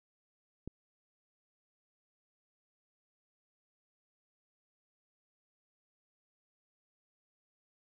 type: click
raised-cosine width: 3 ms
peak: -28 dBFS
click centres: 0.676 s
effects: none